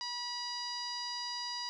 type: tone with low-pass filter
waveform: sawtooth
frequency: 970 Hz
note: B5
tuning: 31 cents flat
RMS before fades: -39 dBFS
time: 0.01-1.69 s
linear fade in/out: 0 ms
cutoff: 5000 Hz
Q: 9.3
effects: none